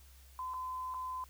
sine tone with dropouts, 1022 Hz, C6, 41 cents flat, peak -37 dBFS, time 0.39-1.24 s, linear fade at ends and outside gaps 1 ms, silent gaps 0.537-0.541 / 0.94-0.944 s, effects added 66 Hz sine -56 dBFS peak until 1.29 s + white hiss -63 dBFS RMS until 1.29 s

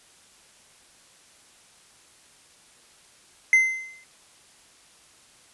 triangle tone with exponential decay, 2067 Hz, C7, 22 cents flat, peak -10 dBFS, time 3.53-4.04 s, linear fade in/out 1 ms, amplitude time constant 110 ms, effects white hiss -55 dBFS RMS until 5.53 s + resampled to 24000 Hz

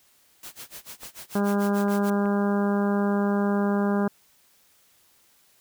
white noise with tremolo, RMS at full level -39 dBFS, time 0.43-2.1 s, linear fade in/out 2 ms, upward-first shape sine, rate 6.8 Hz, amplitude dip 100%
clicks, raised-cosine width 0.5 ms, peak -27 dBFS, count 3, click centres 1.033 / 1.883 / 2.257 s
harmonic tone, 202 Hz, G#3, 48 cents flat, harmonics 1 / 2 / 3 / 4 / 5 / 6 / 7 / 8, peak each -22 / -28 / -32 / -34 / -36 / -38 / -39 / -40 dBFS, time 1.35-4.08 s, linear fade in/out 5 ms
effects white hiss -61 dBFS RMS until 5.6 s

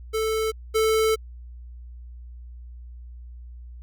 square tone pair in turn, 440 / 440 Hz, A4 / A4, 0 / 0 cents, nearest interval unison, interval 0 cents, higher neither, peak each -23 / -19 dBFS, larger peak second, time 0.13-0.52 / 0.74-1.16 s, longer second, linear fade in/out 20 ms, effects added 60 Hz sine -38 dBFS peak until 3.82 s

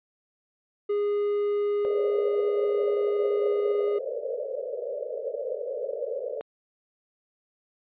triangle tone, 411.3 Hz, G#4, 17 cents flat, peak -21 dBFS, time 0.89-3.99 s, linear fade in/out 10 ms
white band-pass noise, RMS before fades -32 dBFS, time 1.85-6.41 s, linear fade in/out 0 ms, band 440 to 590 Hz, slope 96 dB/octave
effects resampled to 8000 Hz

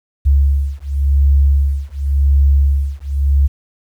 sine beating tone pair, 69.3 / 70.21 Hz, C#2 / C#2, 0 / +23 cents, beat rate 0.91 Hz, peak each -13 dBFS, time 0.25-3.48 s, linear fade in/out 20 ms, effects 8-bit

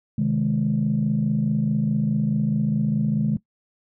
sine chord, Ab major, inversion first, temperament equal with one note detuned, 130.81 / 155.56 / 211 Hz, C3 / Eb3 / Ab3, 0 / 0 / +28 cents, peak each -25 / -23 / -21 dBFS, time 0.18-3.37 s, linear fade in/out 5 ms, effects noise-tail reverb RT60 0.1 s tail -19 dB re dry + tanh soft clip ceiling -12 dBFS

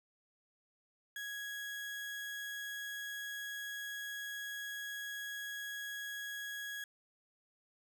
35% pulse tone, 1661.2 Hz, G#6, in tune, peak -39 dBFS, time 1.16-6.84 s, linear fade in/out 2 ms, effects none

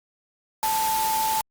sine tone in noise, 880 Hz, A5, in tune, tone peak -22 dBFS, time 0.63-1.41 s, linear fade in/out 0 ms, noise white, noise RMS -29 dBFS, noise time 0.63-1.41 s, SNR +4 dB, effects Opus 48 kbps

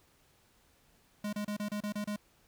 square tone bursts, 207.7 Hz, G#3, in tune, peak -34 dBFS, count 8, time 1.24-2.162 s, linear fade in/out 5 ms, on 89 ms, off 30 ms, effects pink hiss -67 dBFS RMS until 2.47 s

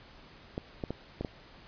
clicks, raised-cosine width 2 ms, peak -20 dBFS, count 5, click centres 0.579 / 0.838 / 0.906 / 1.21 / 1.248 s, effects pink hiss -54 dBFS RMS until 1.67 s + resampled to 11025 Hz

